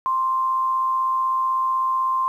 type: tone with amplitude modulation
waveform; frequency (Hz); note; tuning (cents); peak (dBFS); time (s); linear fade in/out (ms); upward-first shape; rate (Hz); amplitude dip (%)
sine; 1050; C6; +6; -17; 0.06-2.28; 0; sine; 116; 30
effects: 9-bit